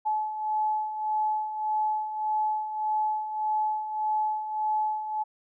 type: beating tone pair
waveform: sine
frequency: 857 / 858.7 Hz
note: A5 / A5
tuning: -46 / -42 cents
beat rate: 1.7 Hz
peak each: -33 / -26 dBFS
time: 0.05-5.24 s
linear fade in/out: 20 ms
effects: none